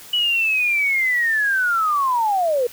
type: linear sweep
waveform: sine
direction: down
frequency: 2960 to 466.2 Hz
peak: -16 dBFS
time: 0.13-2.67 s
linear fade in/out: 5 ms
effects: white hiss -41 dBFS RMS until 2.72 s